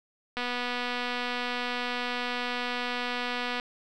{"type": "click train", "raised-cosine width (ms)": 0.3, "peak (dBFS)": -16, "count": 792, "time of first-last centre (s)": [0.37, 3.599], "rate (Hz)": 245, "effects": []}